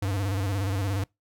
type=tone with vibrato; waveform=square; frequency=97.8 Hz; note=G2; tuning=4 cents flat; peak=-26 dBFS; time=0.02-1.04 s; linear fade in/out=5 ms; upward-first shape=square; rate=17 Hz; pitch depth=71 cents each way; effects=noise-tail reverb RT60 0.2 s tail -25 dB re dry